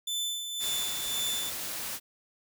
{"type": "tone with tremolo", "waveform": "sawtooth", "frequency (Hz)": 3520, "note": "A7", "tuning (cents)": 0, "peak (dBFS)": -26, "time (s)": [0.07, 1.5], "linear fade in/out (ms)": 5, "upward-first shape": "sine", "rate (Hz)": 1.9, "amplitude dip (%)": 50}
{"type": "noise", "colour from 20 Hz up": "white", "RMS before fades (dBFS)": -36, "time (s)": [0.59, 2], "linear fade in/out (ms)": 50}
{"effects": []}